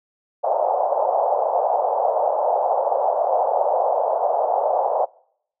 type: band-pass noise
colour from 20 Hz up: white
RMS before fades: -20 dBFS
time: 0.43-5.06 s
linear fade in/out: 20 ms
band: 530 to 830 Hz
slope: 48 dB/octave
effects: noise-tail reverb RT60 0.7 s tail -26 dB re dry